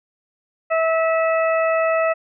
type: harmonic tone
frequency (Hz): 650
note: E5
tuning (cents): -24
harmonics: 1 / 2 / 3 / 4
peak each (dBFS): -17 / -23 / -27 / -29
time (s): 0.7-2.14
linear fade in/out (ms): 20
effects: none